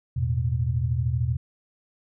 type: chord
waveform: sine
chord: E suspended fourth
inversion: none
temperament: equal with one note detuned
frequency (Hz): 82.41 / 110 / 123.11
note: E2 / A2 / B2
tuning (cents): 0 / 0 / -5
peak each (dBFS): -27 / -29 / -24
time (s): 0.16-1.37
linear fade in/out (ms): 10
effects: none